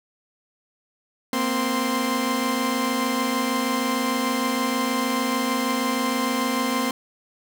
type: tone cluster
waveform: sawtooth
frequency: 233.6 / 260.1 / 1046 Hz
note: A#3 / C4 / C6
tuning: +4 / -10 / -1 cents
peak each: -23 / -21 / -23 dBFS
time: 1.33-6.91 s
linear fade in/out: 2 ms
effects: none